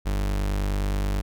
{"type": "tone", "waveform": "40% pulse", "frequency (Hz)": 49.45, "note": "G1", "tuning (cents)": 16, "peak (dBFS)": -22, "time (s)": [0.05, 1.22], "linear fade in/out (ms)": 20, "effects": []}